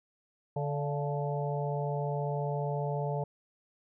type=harmonic tone with a mistuned harmonic; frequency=145.4 Hz; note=D3; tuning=17 cents flat; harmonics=1 / 3 / 4 / 5 / 6; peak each=-32 / -37 / -38 / -39 / -40 dBFS; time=0.56-3.24 s; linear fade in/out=5 ms; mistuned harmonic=5; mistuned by=-75 cents; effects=none